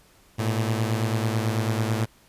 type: beating tone pair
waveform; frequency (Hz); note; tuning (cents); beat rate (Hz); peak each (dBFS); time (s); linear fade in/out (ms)
sawtooth; 109 / 118.1; A2 / A#2; -16 / +23; 9.1; -20 / -24; 0.38-2.06; 20
effects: pink hiss -57 dBFS RMS until 2.28 s + resampled to 32000 Hz